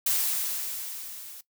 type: noise with level ramp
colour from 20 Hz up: blue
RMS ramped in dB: -24 to -44 dBFS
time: 0.06-1.41 s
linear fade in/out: 5 ms
effects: noise-tail reverb RT60 0.1 s tail -18 dB re dry